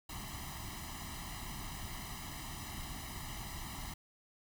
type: noise with comb filter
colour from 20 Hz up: pink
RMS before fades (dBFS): -44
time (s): 0.09-3.94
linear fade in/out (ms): 5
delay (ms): 1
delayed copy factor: +0.95
effects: none